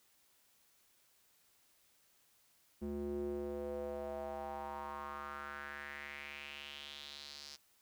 square tone with band-pass filter sweep, 71.8 Hz, D2, 39 cents flat, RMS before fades -44 dBFS, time 2.81-7.57 s, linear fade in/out 20 ms, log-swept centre 280 to 5100 Hz, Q 3.8, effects white hiss -71 dBFS RMS until 7.81 s

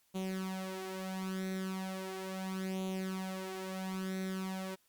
sawtooth tone with flanger, 188.9 Hz, F#3, 36 cents sharp, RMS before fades -39 dBFS, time 0.14-4.76 s, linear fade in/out 20 ms, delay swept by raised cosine 0.29 to 4.79 ms, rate 0.37 Hz, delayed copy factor +0.7, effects white hiss -72 dBFS RMS until 4.88 s + Opus 48 kbps

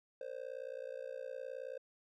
triangle tone with amplitude modulation, 523.3 Hz, C5, in tune, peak -36 dBFS, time 0.21-1.78 s, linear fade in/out 2 ms, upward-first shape sine, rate 59.1 Hz, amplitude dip 100%, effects none

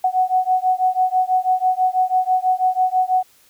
sine beating tone pair, 739 / 745.1 Hz, F#5 / F#5, -2 / +12 cents, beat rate 6.1 Hz, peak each -18 / -18 dBFS, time 0.04-3.23 s, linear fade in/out 5 ms, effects white hiss -54 dBFS RMS until 3.49 s

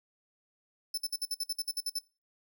sawtooth tone bursts, 5274 Hz, E8, in tune, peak -28 dBFS, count 12, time 0.94-1.989 s, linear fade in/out 5 ms, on 37 ms, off 55 ms, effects noise-tail reverb RT60 0.3 s tail -21 dB re dry

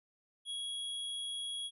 square tone, 3322 Hz, G#7, in tune, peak -38 dBFS, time 0.45-1.71 s, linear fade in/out 50 ms, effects resampled to 32000 Hz

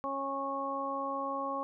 harmonic tone, 274.5 Hz, C#4, 17 cents flat, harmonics 1 / 2 / 3 / 4, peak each -41 / -38 / -40 / -35 dBFS, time 0.04-1.63 s, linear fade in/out 0 ms, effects none

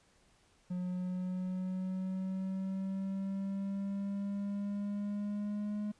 triangle linear sweep, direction up, 180 to 209.2 Hz, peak -32 dBFS, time 0.7-5.92 s, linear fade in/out 10 ms, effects pink hiss -68 dBFS RMS until 5.99 s + resampled to 22050 Hz

